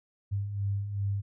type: beating tone pair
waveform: sine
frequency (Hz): 98 / 100.6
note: G2 / G2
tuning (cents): 0 / +45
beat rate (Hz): 2.6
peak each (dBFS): -37 / -29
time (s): 0.31-1.22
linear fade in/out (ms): 20
effects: none